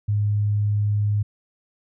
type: tone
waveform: sine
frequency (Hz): 103.83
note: G#2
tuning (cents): 0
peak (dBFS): -18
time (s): 0.08-1.23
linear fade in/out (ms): 10
effects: none